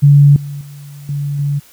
sine tone with level steps, 143.1 Hz, D3, 45 cents flat, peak -3 / -22 / -30 / -16 / -13 dBFS, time 0.02-1.6 s, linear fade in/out 20 ms, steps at 0.36 / 0.61 / 1.09 / 1.39 s, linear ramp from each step 2 ms, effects white hiss -45 dBFS RMS until 1.72 s

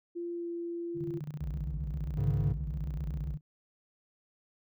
sine tone with pitch glide, 344.6 to 341.6 Hz, F4 to F4, -23 to -38 cents, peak -34 dBFS, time 0.15-1.2 s, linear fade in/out 20 ms, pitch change -15 cents, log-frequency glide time 0.33-0.48 s
sine tone with tremolo, 149.4 Hz, D3, 30 cents sharp, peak -34 dBFS, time 0.94-3.41 s, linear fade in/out 50 ms, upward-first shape square, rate 15 Hz, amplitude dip 75%
triangle tone with vibrato, 60.5 Hz, B1, 35 cents flat, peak -32 dBFS, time 1.4-3.36 s, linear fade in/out 20 ms, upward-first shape sine, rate 7.6 Hz, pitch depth 250 cents each way
triangle chord, Ab suspended fourth, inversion none, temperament equal, 103.83 / 138.59 / 155.56 Hz, Ab2 / Db3 / Eb3, 0 / 0 / 0 cents, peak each -29 / -28 / -32 dBFS, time 2.17-2.53 s, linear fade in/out 10 ms
effects none

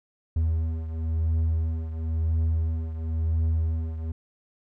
triangle beating tone pair, 80.3 / 81.27 Hz, E2 / E2, -45 / -24 cents, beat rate 0.97 Hz, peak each -22 / -28 dBFS, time 0.36-4.12 s, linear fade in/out 5 ms, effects none

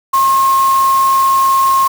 sine tone in noise, 1074 Hz, C6, 45 cents sharp, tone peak -8 dBFS, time 0.13-1.88 s, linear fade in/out 10 ms, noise white, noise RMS -25 dBFS, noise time 0.13-1.88 s, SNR +14 dB, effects none

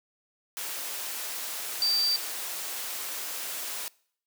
sine tone in noise, 4656 Hz, D8, 16 cents flat, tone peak -22 dBFS, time 1.82-2.16 s, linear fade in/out 0 ms, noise white, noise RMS -35 dBFS, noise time 0.57-3.88 s, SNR +10 dB, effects noise-tail reverb RT60 0.6 s tail -24 dB re dry + high-pass 400 Hz 12 dB/octave

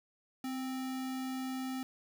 sine tone with sample-and-hold, 259.3 Hz, C4, 15 cents flat, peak -35 dBFS, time 0.44-1.83 s, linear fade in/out 2 ms, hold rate 1050 Hz, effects none

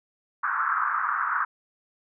pink band-pass noise, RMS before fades -26 dBFS, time 0.43-1.45 s, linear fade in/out 10 ms, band 1100 to 1500 Hz, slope 48 dB/octave, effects none

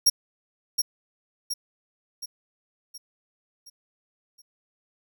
sawtooth tone with echo, 5588 Hz, F8, in tune, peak -12 dBFS, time 0.06-0.1 s, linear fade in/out 10 ms, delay 720 ms, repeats 6, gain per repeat -6 dB, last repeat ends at 4.42 s, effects none

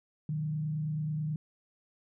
sine tone with frequency modulation, 153.2 Hz, D#3, 27 cents flat, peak -30 dBFS, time 0.29-1.36 s, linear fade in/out 2 ms, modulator 29.2 Hz, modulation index 0.39, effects none

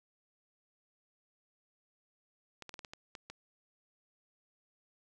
clicks, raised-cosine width 0.2 ms, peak -28 dBFS, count 8, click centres 2.623 / 2.693 / 2.741 / 2.792 / 2.848 / 2.935 / 3.152 / 3.3 s, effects 11-bit

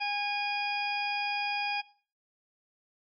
harmonic tone, 820 Hz, G#5, 22 cents flat, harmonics 1 / 2 / 3 / 4 / 6, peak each -32 / -42 / -31 / -42 / -38 dBFS, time 0-1.82 s, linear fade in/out 20 ms, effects noise-tail reverb RT60 0.4 s tail -18 dB re dry + MP3 64 kbps

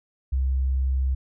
sine tone, 65.8 Hz, C2, 10 cents sharp, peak -20 dBFS, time 0.32-1.15 s, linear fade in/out 10 ms, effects none

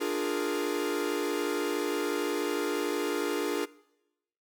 45% pulse chord, Bb dominant seventh, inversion first, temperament equal with one note detuned, 295.5 / 349.2 / 415.3 / 466.2 Hz, D4 / F4 / Ab4 / Bb4, +11 / 0 / 0 / 0 cents, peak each -34 / -34 / -33 / -35 dBFS, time 0-3.66 s, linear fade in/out 20 ms, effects noise-tail reverb RT60 0.9 s tail -21 dB re dry

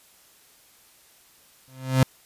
35% pulse tone with exponential growth, 130.81 Hz, C3, in tune, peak -11 dBFS, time 1.68-2.03 s, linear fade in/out 0 ms, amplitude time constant 74 ms, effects white hiss -56 dBFS RMS until 2.25 s + resampled to 32000 Hz

